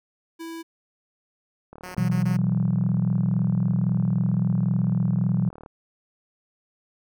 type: tone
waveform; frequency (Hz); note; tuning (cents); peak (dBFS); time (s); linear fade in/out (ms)
square; 329.6; E4; 0; -34; 0.39-0.63; 20
type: click train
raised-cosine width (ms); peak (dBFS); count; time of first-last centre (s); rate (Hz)
1; -28; 150; 1.73-5.661; 37.9
type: tone bursts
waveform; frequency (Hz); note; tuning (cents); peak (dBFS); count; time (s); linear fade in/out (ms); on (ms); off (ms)
5% pulse; 182.1; F#3; -27; -25; 4; 1.83-2.37; 10; 120; 20
type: chord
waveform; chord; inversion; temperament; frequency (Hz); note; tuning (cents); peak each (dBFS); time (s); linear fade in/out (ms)
sine; B suspended fourth; none; equal with one note detuned; 123.47 / 164.81 / 188.56; B2 / E3 / F#3; 0 / 0 / +33; -24; 1.98-5.49; 0
effects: none